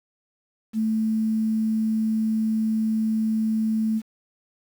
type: tone with quantisation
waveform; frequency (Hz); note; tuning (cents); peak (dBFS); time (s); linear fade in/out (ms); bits
sine; 220; A3; 0; -20; 0.73-4.02; 50; 8
effects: none